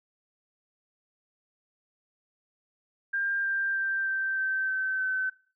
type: tone with pitch steps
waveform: sine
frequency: 1597 / 1585.1 / 1573.2 / 1561.4 / 1549.7 / 1538.2 / 1526.6 Hz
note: G6 / G6 / G6 / G6 / G6 / G6 / G6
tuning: +32 / +19 / +6 / -7 / -20 / -33 / -46 cents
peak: -26 dBFS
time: 3.13-5.3 s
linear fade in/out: 10 ms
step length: 310 ms
effects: noise-tail reverb RT60 0.4 s tail -19 dB re dry